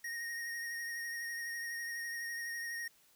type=tone with vibrato; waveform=square; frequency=1864.7 Hz; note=A#6; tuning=in tune; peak=-39 dBFS; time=0.04-2.88 s; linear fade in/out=5 ms; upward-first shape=triangle; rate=12 Hz; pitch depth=25 cents each way; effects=white hiss -67 dBFS RMS until 3.15 s